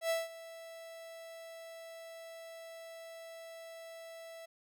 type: tone with ADSR envelope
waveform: 45% pulse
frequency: 659.3 Hz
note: E5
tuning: in tune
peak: -29 dBFS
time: 0.01-4.46 s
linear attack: 90 ms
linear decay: 180 ms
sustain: -18 dB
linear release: 10 ms
effects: none